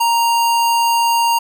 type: tone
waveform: square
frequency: 932.3 Hz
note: A#5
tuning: in tune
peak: -13 dBFS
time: 0-1.39 s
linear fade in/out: 10 ms
effects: none